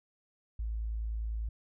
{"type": "tone", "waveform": "sine", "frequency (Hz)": 55, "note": "A1", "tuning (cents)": 0, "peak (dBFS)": -32, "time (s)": [0.59, 1.49], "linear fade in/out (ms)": 5, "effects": []}